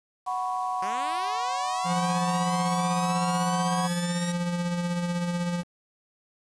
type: chord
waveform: sine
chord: F# suspended fourth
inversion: none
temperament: equal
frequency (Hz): 740 / 987.8 / 1108.7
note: F#5 / B5 / C#6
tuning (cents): 0 / 0 / 0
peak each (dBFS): -29 / -32 / -32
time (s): 0.26-3.88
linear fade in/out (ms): 20
type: linear sweep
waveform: 5% pulse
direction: up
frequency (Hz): 180.2 to 1900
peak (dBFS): -23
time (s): 0.82-4.32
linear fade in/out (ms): 2
type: tone with tremolo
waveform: square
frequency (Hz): 174.61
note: F3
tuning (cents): 0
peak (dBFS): -25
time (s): 1.84-5.64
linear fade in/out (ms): 50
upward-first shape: sine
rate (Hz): 16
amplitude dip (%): 40
effects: resampled to 22050 Hz + 8-bit